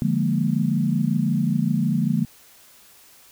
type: chord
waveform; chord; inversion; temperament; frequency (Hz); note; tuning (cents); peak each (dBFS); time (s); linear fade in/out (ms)
sine; Bb dominant seventh; first; equal with one note detuned; 147.34 / 174.61 / 207.7 / 233.1; D3 / F3 / Ab3 / Bb3; +6 / 0 / 0 / 0; -24; 0.02-2.25; 0
effects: white hiss -51 dBFS RMS until 3.31 s